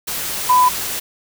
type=tone in noise; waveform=sine; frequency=1000 Hz; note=B5; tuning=21 cents sharp; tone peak=-9 dBFS; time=0.49-0.69 s; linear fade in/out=10 ms; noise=white; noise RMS=-24 dBFS; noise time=0.07-1 s; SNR=+12 dB; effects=none